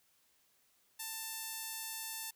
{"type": "tone with band-pass filter", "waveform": "sawtooth", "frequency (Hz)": 890, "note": "A5", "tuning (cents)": 20, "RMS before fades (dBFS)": -43, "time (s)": [0.99, 2.31], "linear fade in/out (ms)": 10, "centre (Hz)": 12000, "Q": 0.75, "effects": ["white hiss -72 dBFS RMS until 2.35 s"]}